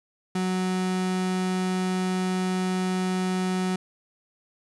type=tone; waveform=35% pulse; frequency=185 Hz; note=F#3; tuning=in tune; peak=-22 dBFS; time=0.35-3.76 s; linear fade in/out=5 ms; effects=resampled to 24000 Hz